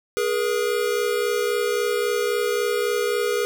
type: tone pair together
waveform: square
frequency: 415.3 / 479 Hz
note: G#4 / A#4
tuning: 0 / +47 cents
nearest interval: major second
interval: 247 cents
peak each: -24 dBFS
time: 0.17-3.45 s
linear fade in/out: 0 ms
effects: none